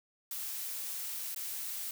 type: noise with dropouts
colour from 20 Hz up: blue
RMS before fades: -39 dBFS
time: 0.31-1.91 s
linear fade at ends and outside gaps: 2 ms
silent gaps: 1.347-1.361 s
effects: none